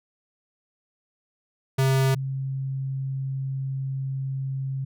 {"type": "tone pair in turn", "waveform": ["square", "sine"], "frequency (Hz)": [133.5, 134.43], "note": ["C3", "C3"], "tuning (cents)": [35, 47], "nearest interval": "unison", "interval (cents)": 12, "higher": "second", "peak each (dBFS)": [-19, -26], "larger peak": "first", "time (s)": [[1.78, 2.15], [2.15, 4.85]], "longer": "second", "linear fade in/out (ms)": 10, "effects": []}